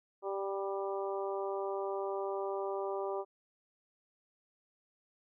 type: harmonic tone with a mistuned harmonic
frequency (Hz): 196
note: G3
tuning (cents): 0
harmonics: 2 / 3 / 4 / 5 / 6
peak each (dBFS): -36 / -40 / -42 / -44 / -46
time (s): 0.22-3.25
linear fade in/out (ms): 50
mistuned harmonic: 6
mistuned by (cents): +18
effects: none